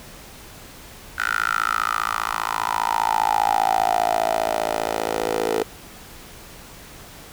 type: tone with high-pass filter sweep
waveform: 10% pulse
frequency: 55 Hz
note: A1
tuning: in tune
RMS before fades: -22 dBFS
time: 1.18-5.63 s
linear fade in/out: 5 ms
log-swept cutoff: 1500 to 460 Hz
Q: 8.3
effects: pink hiss -42 dBFS RMS until 7.32 s